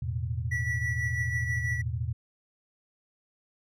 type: chord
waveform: sine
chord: E suspended fourth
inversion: none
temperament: equal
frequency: 82.41 / 110 / 123.47 Hz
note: E2 / A2 / B2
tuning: 0 / 0 / 0 cents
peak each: -33 dBFS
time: 0.02-2.13 s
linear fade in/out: 5 ms
type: tone with tremolo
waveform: triangle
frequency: 1949 Hz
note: B6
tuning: 23 cents flat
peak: -26 dBFS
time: 0.51-1.82 s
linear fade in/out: 10 ms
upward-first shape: triangle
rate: 6.1 Hz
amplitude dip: 55%
effects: none